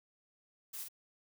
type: noise with echo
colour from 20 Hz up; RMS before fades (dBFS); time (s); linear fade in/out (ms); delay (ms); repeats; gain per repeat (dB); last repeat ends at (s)
blue; -44; 0.73-0.84; 10; 46; 1; -3; 0.886
effects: none